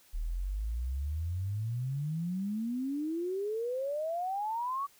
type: exponential sweep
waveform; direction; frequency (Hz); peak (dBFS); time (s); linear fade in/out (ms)
sine; up; 37 to 1148; -31; 0.13-4.87; 20
effects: white hiss -62 dBFS RMS until 4.99 s